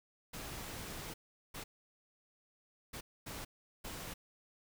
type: noise bursts at uneven times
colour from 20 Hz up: pink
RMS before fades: -45 dBFS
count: 5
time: 0.33-1.14 / 1.54-1.64 / 2.93-3.01 / 3.26-3.45 / 3.84-4.14 s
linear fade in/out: 10 ms
effects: none